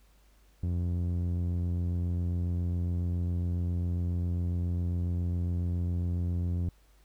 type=tone with low-pass filter; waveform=sawtooth; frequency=87.31 Hz; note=F2; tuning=in tune; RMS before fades=-30 dBFS; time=0.63-6.69 s; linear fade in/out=0 ms; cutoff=210 Hz; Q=0.57; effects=added 50 Hz sine -59 dBFS peak until 7.04 s + pink hiss -67 dBFS RMS until 7.04 s